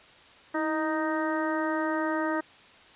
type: harmonic tone with a mistuned harmonic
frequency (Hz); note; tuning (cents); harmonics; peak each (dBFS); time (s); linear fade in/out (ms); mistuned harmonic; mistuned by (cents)
311.1; D#4; 0; 1 / 2 / 3 / 4 / 5 / 6; -29 / -32 / -34 / -35 / -36 / -37; 0.54-2.41; 10; 1; +49
effects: white hiss -53 dBFS RMS until 2.95 s + resampled to 8000 Hz